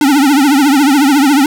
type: tone with vibrato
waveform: square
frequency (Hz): 281.7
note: C#4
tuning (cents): +28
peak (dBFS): -7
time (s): 0.01-1.46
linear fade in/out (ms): 2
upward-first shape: triangle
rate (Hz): 14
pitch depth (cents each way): 160
effects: none